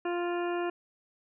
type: harmonic tone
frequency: 349.2 Hz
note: F4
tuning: in tune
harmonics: 1 / 2 / 3 / 4 / 5 / 7 / 8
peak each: -30 / -36 / -40 / -42 / -44 / -47 / -48 dBFS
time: 0.05-0.7 s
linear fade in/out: 5 ms
effects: none